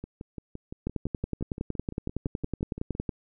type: two click trains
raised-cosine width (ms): 3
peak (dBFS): -16 / -24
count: 25 / 18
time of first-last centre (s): 0.87-3.092 / 0.04-2.951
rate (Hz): 10.8 / 5.84
effects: none

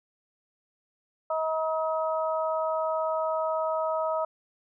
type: harmonic tone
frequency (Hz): 318.1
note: D#4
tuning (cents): +38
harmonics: 2 / 3 / 4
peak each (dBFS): -27 / -32 / -32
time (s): 1.3-4.25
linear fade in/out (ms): 5
effects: none

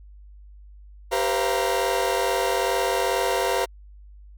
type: tone cluster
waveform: 40% pulse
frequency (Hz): 390.6 / 486.7 / 529 / 685 / 933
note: G4 / B4 / C5 / F5 / A#5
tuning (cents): -6 / -25 / +19 / -34 / +1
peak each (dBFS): -27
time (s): 1.11-3.66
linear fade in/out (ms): 20
effects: added 50 Hz sine -43 dBFS peak until 4.37 s

